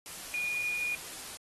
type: tone in noise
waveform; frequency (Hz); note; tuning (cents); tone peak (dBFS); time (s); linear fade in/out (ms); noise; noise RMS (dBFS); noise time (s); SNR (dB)
sine; 2441; D#7; -34; -30; 0.34-0.95; 0; white; -43; 0.06-1.37; +10
effects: AAC 32 kbps